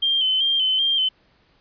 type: tone with vibrato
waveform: sine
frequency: 3120 Hz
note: G7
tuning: 9 cents flat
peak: -17 dBFS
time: 0.02-1.09 s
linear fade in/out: 10 ms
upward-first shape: square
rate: 2.6 Hz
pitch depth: 37 cents each way
effects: pink hiss -60 dBFS RMS until 1.6 s + resampled to 11025 Hz